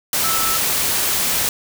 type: tone in noise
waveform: sine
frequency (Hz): 1314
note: E6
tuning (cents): -6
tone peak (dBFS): -23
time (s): 0.24-0.57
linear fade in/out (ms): 2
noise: white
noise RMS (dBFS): -19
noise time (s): 0.13-1.49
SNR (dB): -7
effects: none